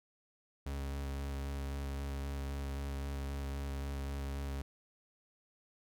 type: tone with vibrato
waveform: 40% pulse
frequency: 69.3 Hz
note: C#2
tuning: in tune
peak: -36 dBFS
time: 0.66-4.62 s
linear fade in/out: 5 ms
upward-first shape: square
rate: 3.8 Hz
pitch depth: 11 cents each way
effects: none